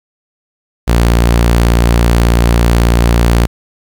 sawtooth tone, 58.27 Hz, A#1, in tune, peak -3 dBFS, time 0.87-3.47 s, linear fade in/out 20 ms, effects 7-bit

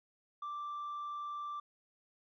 triangle tone with tanh clipping, 1174.7 Hz, D6, in tune, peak -39 dBFS, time 0.42-1.6 s, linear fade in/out 5 ms, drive 6 dB, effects none

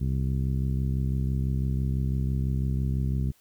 harmonic tone, 66 Hz, C2, 16 cents sharp, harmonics 1 / 2 / 3 / 4 / 5 / 6, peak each -27 / -27 / -33 / -41 / -46 / -48 dBFS, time 0-3.32 s, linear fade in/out 20 ms, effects white hiss -63 dBFS RMS until 3.4 s

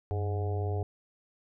harmonic tone with a mistuned harmonic, 103.83 Hz, G#2, in tune, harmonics 1 / 3 / 4 / 5 / 6 / 7 / 8, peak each -29 / -46 / -37 / -46 / -46 / -41 / -50 dBFS, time 0.11-0.83 s, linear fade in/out 0 ms, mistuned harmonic 1, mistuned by -150 cents, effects none

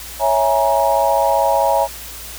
sine chord, A# half-diminished seventh, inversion first, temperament equal with one note detuned, 554.4 / 659.3 / 830.6 / 945.9 Hz, C#5 / E5 / G#5 / A#5, 0 / 0 / 0 / +25 cents, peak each -18 dBFS, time 0.19-1.88 s, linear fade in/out 50 ms, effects added 58 Hz sine -38 dBFS peak until 2.38 s + white hiss -33 dBFS RMS until 2.38 s

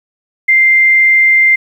sine tone, 2093 Hz, C7, in tune, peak -5 dBFS, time 0.48-1.56 s, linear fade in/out 10 ms, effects 7-bit

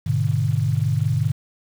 sine chord, G# diminished, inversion none, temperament just, 103.83 / 124.59 / 149.51 Hz, G#2 / B2 / D3, 0 / +16 / +31 cents, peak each -22 dBFS, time 0.06-1.32 s, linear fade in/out 10 ms, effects 7-bit

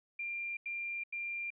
sine tone bursts, 2385 Hz, D7, 26 cents sharp, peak -36 dBFS, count 3, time 0.19-1.504 s, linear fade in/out 5 ms, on 380 ms, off 87 ms, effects none

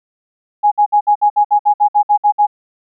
sine tone bursts, 830.6 Hz, G#5, in tune, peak -7 dBFS, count 13, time 0.63-2.469 s, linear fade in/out 20 ms, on 87 ms, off 59 ms, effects none

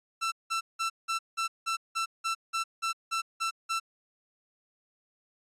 sawtooth tone bursts, 1338 Hz, E6, 25 cents sharp, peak -24 dBFS, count 13, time 0.21-3.8 s, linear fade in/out 20 ms, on 110 ms, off 180 ms, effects low-pass 9000 Hz 12 dB/octave + AAC 48 kbps

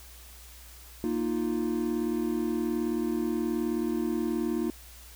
triangle chord, Bb suspended fourth, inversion none, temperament just, 233.1 / 310.8 / 349.6 Hz, Bb3 / Eb4 / F4, 0 / -2 / +2 cents, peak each -29 dBFS, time 1.04-4.7 s, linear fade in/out 0 ms, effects added 60 Hz sine -49 dBFS peak until 5.15 s + white hiss -51 dBFS RMS until 5.15 s

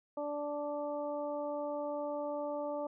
harmonic tone, 292.5 Hz, D4, 7 cents flat, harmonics 1 / 2 / 3 / 4, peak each -42 / -36 / -43 / -48 dBFS, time 0.17-2.87 s, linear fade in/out 5 ms, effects none

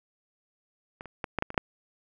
clicks, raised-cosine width 0.5 ms, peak -24 / -28 / -16 / -12 / -11 / -21 / -28 / -6 dBFS, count 8, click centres 1.009 / 1.057 / 1.242 / 1.387 / 1.424 / 1.504 / 1.544 / 1.578 s, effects none

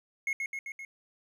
triangle tone with echo, 2168 Hz, C#7, 39 cents flat, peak -26 dBFS, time 0.27-0.33 s, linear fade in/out 2 ms, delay 130 ms, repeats 4, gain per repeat -3 dB, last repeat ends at 0.85 s, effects none

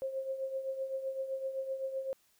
sine tone with tremolo, 533 Hz, C5, 32 cents sharp, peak -31 dBFS, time 0.02-2.13 s, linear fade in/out 0 ms, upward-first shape triangle, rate 7.8 Hz, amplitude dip 70%, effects white hiss -70 dBFS RMS until 2.39 s

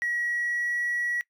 triangle tone with pitch glide, 1915 to 1927.2 Hz, A#6 to B6, +46 to -43 cents, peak -23 dBFS, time 0.02-1.21 s, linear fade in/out 0 ms, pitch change +11 cents, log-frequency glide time 0.26-0.78 s, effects noise-tail reverb RT60 0.1 s tail -22 dB re dry + tanh soft clip ceiling -20 dBFS

